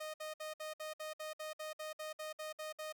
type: tone bursts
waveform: sawtooth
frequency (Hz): 619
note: D#5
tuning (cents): -9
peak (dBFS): -38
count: 15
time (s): 0-2.926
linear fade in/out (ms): 10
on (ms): 140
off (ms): 59
effects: none

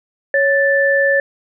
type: tone pair together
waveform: sine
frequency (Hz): 554.4 / 1760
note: C#5 / A6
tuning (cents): 0 / 0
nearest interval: octave + minor sixth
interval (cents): 2000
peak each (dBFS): -14 / -14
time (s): 0.34-1.2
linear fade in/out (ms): 2
effects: none

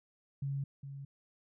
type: tone with echo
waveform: sine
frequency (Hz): 138.59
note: C#3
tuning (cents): 0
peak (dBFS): -33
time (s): 0.42-0.64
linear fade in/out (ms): 5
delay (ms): 410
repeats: 1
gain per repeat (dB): -9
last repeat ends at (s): 1.05
effects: none

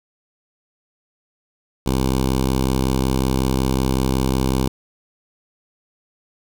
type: tone with notch filter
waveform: 10% pulse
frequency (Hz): 65.41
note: C2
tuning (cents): 0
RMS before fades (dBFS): -19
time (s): 1.86-4.68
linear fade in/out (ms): 5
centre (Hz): 1800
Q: 1.2
effects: none

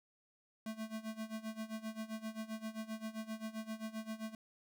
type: tone with tremolo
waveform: square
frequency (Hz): 220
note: A3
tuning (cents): 0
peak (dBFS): -39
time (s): 0.66-4.35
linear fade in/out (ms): 2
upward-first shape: sine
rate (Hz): 7.6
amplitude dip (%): 85
effects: none

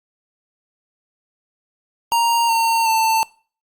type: tone with pitch steps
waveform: square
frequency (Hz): 932.3 / 912.1 / 892.3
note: A#5 / A#5 / A5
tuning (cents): 0 / -38 / +24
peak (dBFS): -15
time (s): 2.12-3.23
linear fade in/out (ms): 0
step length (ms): 370
effects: noise-tail reverb RT60 0.4 s tail -22 dB re dry + Opus 48 kbps

